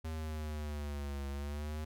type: linear two-way sweep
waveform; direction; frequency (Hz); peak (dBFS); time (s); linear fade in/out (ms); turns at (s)
square; down then up; 80.1 to 69.3 to 77.9; -38; 0.04-1.85; 10; 1.28
effects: none